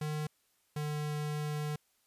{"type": "tone pair in turn", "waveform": "square", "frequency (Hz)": [151.8, 149.8], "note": ["D#3", "D3"], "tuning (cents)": [-42, 35], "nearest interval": "unison", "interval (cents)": 23, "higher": "first", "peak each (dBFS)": [-34, -34], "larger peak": "neither", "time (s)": [[0.01, 0.27], [0.76, 1.76]], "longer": "second", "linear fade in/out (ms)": 5, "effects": ["white hiss -73 dBFS RMS until 2.06 s", "resampled to 32000 Hz"]}